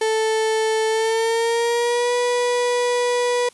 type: tone with pitch glide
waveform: 35% pulse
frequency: 440 to 488.2 Hz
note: A4 to B4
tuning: 0 to -20 cents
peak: -16 dBFS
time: 0.01-3.49 s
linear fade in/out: 5 ms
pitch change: +180 cents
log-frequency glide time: 0.88-2.14 s
effects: white hiss -51 dBFS RMS until 3.53 s + resampled to 24000 Hz